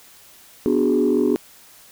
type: chord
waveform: sine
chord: G# half-diminished seventh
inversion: first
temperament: equal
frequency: 246.9 / 293.7 / 370 / 415.3 Hz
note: B3 / D4 / F#4 / G#4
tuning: 0 / 0 / 0 / 0 cents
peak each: -20 dBFS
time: 0.66-1.36 s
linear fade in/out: 0 ms
effects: tanh soft clip ceiling -9 dBFS + white hiss -48 dBFS RMS until 1.91 s